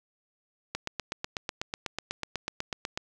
click train, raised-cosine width 0.2 ms, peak -14 dBFS, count 19, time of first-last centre 0.75-2.975 s, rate 8.09 Hz, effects none

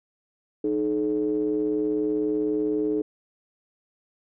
triangle ring-modulated tone, 60 Hz, B1, 49 cents flat, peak -17 dBFS, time 0.64-3.02 s, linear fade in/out 5 ms, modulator 368 Hz, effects none

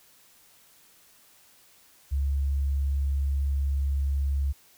sine tone, 69.4 Hz, C#2, 3 cents sharp, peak -23 dBFS, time 2.11-4.53 s, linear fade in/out 20 ms, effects white hiss -58 dBFS RMS until 4.77 s

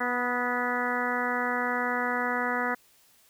harmonic tone with a mistuned harmonic, 245.5 Hz, B3, 10 cents flat, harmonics 1 / 2 / 3 / 4 / 5 / 6 / 7 / 8, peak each -34 / -34 / -34 / -34 / -34 / -34 / -34 / -34 dBFS, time 0-2.75 s, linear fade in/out 10 ms, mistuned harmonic 5, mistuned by +25 cents, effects white hiss -61 dBFS RMS until 3.29 s

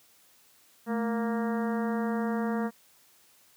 harmonic tone with a mistuned harmonic, 233.1 Hz, A#3, in tune, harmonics 1 / 2 / 3 / 4 / 5 / 6 / 7 / 8, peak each -28 / -34 / -38 / -40 / -42 / -44 / -45 / -46 dBFS, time 0.86-2.71 s, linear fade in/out 50 ms, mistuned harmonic 1, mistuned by -97 cents, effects white hiss -61 dBFS RMS until 3.56 s + high-pass 80 Hz 12 dB/octave

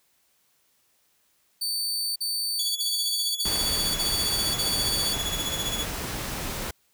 sawtooth tone bursts, 4556 Hz, C#8, 47 cents sharp, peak -23 dBFS, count 6, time 1.61-5.135 s, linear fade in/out 10 ms, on 550 ms, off 45 ms
sawtooth tone with tremolo, 3388 Hz, G#7, 34 cents sharp, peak -23 dBFS, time 2.59-5.85 s, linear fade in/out 2 ms, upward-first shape sine, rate 15 Hz, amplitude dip 70%
pink noise, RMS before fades -32 dBFS, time 3.45-6.71 s, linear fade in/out 5 ms
effects white hiss -67 dBFS RMS until 6.93 s

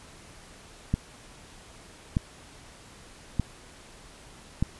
click train, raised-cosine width 5 ms, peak -11 dBFS, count 4, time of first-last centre 0.94-4.626 s, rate 0.814 Hz, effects pink hiss -50 dBFS RMS until 4.79 s + resampled to 24000 Hz

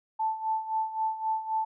sine tone with tremolo, 880 Hz, A5, in tune, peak -24 dBFS, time 0.19-1.65 s, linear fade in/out 10 ms, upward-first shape sine, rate 3.8 Hz, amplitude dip 75%, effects none

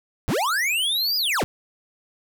square linear two-way sweep, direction up then down, 41.2 to 5000 to 41.2 Hz, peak -21 dBFS, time 0.28-1.44 s, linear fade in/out 0 ms, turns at 1.17 s, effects none

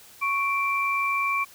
sine tone pair together, 1108.7 / 2349 Hz, C#6 / D7, 0 / 0 cents, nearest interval octave + minor second, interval 1300 cents, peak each -25 dBFS, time 0.21-1.45 s, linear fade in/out 20 ms, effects white hiss -50 dBFS RMS until 1.54 s

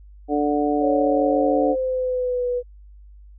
harmonic tone, 146.83 Hz, D3, in tune, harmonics 2 / 3 / 4 / 5, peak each -21 / -24 / -27 / -24 dBFS, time 0.28-1.76 s, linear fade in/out 50 ms
sine tone with pitch glide, 552 to 491.8 Hz, C#5 to B4, -7 to -7 cents, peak -20 dBFS, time 0.8-2.63 s, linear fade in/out 50 ms, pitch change -200 cents, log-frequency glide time 1.03-2.47 s
effects added 50 Hz sine -42 dBFS peak until 3.38 s

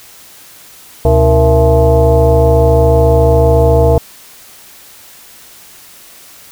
sine tone with frequency modulation, 270 Hz, C#4, 45 cents flat, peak -5 dBFS, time 1.05-3.98 s, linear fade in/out 2 ms, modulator 198 Hz, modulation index 2.2, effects white hiss -38 dBFS RMS until 6.51 s

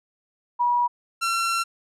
sine / sawtooth tone pair in turn, 967 / 1358 Hz, B5 / F6, -37 / -49 cents, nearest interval tritone, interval 588 cents, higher second, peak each -18 dBFS, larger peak neither, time 0.59-0.88 / 1.21-1.64 s, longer second, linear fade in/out 20 ms, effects low-pass 11000 Hz 12 dB/octave

